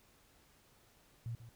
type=tone with echo; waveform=sine; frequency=116.54 Hz; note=A#2; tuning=in tune; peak=-38 dBFS; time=1.26-1.35 s; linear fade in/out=0 ms; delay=140 ms; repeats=1; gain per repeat=-12 dB; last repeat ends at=1.49 s; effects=pink hiss -67 dBFS RMS until 1.55 s